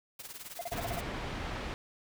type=noise with tremolo; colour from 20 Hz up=white; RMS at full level=-42 dBFS; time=0.19-1.01 s; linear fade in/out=5 ms; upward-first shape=triangle; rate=19 Hz; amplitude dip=85%
type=tone bursts; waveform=triangle; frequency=690 Hz; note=F5; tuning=21 cents flat; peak=-32 dBFS; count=7; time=0.59-0.991 s; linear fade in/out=2 ms; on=23 ms; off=40 ms
type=low-pass noise; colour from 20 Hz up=pink; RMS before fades=-38 dBFS; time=0.72-1.74 s; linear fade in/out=0 ms; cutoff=3200 Hz; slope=12 dB/octave
type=click; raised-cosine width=5 ms; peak=-31 dBFS; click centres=0.942 s
effects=none